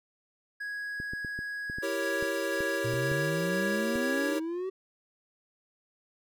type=tone; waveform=triangle; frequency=1661.2 Hz; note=G#6; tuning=in tune; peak=-32 dBFS; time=0.6-4.33 s; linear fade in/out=10 ms
type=clicks; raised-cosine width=3 ms; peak=-27 dBFS; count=11; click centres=1.001 / 1.135 / 1.248 / 1.39 / 1.699 / 1.785 / 2.226 / 2.606 / 2.938 / 3.116 / 3.957 s
type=chord; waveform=square; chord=E diminished seventh; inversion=none; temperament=equal; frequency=329.6 / 392 / 466.2 / 554.4 Hz; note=E4 / G4 / Bb4 / Db5; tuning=0 / 0 / 0 / 0 cents; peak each=-37 / -36 / -39 / -34 dBFS; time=1.82-4.4 s; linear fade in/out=20 ms
type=exponential sweep; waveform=triangle; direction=up; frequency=116.54 to 385.3 Hz; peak=-29 dBFS; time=2.84-4.7 s; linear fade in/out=10 ms
effects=none